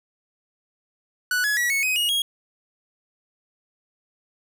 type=tone with pitch steps; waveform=45% pulse; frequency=1480 / 1690.3 / 1930.4 / 2205 / 2518 / 2876 / 3284 Hz; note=F#6 / G#6 / B6 / C#7 / D#7 / F#7 / G#7; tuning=0 / +30 / -40 / -10 / +20 / -50 / -20 cents; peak=-20 dBFS; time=1.31-2.22 s; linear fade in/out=2 ms; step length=130 ms; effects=none